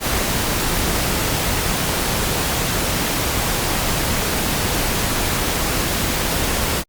pink noise, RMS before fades -20 dBFS, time 0-6.84 s, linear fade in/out 50 ms, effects Opus 48 kbps

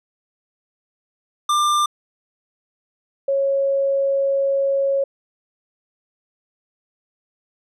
square / sine tone pair in turn, 1192 / 550 Hz, D6 / C#5, +25 / -14 cents, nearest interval octave + minor second, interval 1339 cents, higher first, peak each -16 dBFS, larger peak neither, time 1.49-1.86 / 3.28-5.04 s, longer second, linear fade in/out 5 ms, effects low-pass 10000 Hz 12 dB/octave

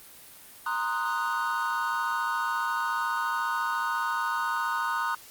triangle chord, C half-diminished seventh, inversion third, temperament equal, 932.3 / 1046.5 / 1244.5 / 1480 Hz, Bb5 / C6 / Eb6 / Gb6, 0 / 0 / 0 / 0 cents, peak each -30 / -32 / -29 / -30 dBFS, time 0.66-5.15 s, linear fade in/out 5 ms, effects white hiss -49 dBFS RMS until 5.3 s + Opus 32 kbps

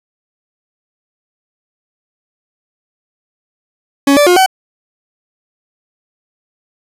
40% pulse tone with pitch steps, 279.3 / 584 / 357 / 758 Hz, C#4 / D5 / F4 / F#5, +13 / -10 / +38 / +42 cents, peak -5 dBFS, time 4.07-4.462 s, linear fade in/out 5 ms, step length 98 ms, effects resampled to 32000 Hz

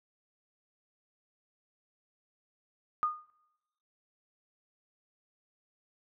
sine tone with exponential decay, 1226 Hz, D#6, 26 cents flat, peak -23 dBFS, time 3.03-3.3 s, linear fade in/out 0 ms, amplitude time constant 57 ms, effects noise-tail reverb RT60 1.0 s tail -25 dB re dry

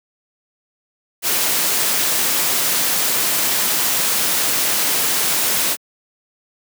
white noise, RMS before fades -18 dBFS, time 1.22-5.77 s, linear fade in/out 50 ms, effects high-pass 150 Hz 12 dB/octave

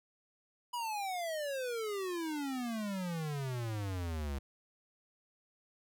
square exponential sweep, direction down, 987.8 to 67 Hz, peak -36 dBFS, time 0.73-4.39 s, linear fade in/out 10 ms, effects none

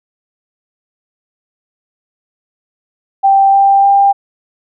sine tone with pitch steps, 784 / 789.9 / 795.9 Hz, G5 / G5 / G5, 0 / +13 / +26 cents, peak -5 dBFS, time 3.23-4.13 s, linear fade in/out 20 ms, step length 300 ms, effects none

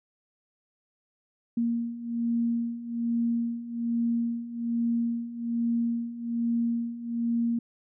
sine beating tone pair, 233.1 / 234.3 Hz, A#3 / A#3, 0 / +9 cents, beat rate 1.2 Hz, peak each -31 / -27 dBFS, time 1.57-7.59 s, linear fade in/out 5 ms, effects none

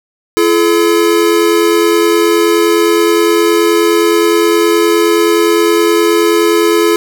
square tone pair together, 339.3 / 428.9 Hz, F4 / A4, -50 / -44 cents, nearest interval major third, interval 406 cents, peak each -11 dBFS, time 0.37-6.96 s, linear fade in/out 0 ms, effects none

